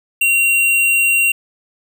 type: tone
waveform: square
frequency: 2752 Hz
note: F7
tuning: 26 cents flat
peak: -12 dBFS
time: 0.21-1.32 s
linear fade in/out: 5 ms
effects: none